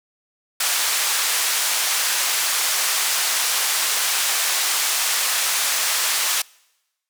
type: band-pass noise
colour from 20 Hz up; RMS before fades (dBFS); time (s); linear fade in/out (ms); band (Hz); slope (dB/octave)
white; -21; 0.6-6.42; 5; 830 to 10000; 12
effects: noise-tail reverb RT60 1.0 s tail -26 dB re dry